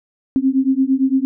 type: beating tone pair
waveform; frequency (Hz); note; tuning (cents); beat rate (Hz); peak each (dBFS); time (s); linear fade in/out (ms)
sine; 261.6 / 270.4; C4 / C#4; 0 / -43; 8.8; -16; 0.36-1.25; 0
effects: none